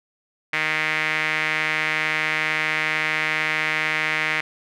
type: tone with band-pass filter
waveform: sawtooth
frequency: 155.56 Hz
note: D#3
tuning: in tune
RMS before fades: -23 dBFS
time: 0.53-4.41 s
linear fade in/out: 5 ms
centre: 2100 Hz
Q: 3.9
effects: none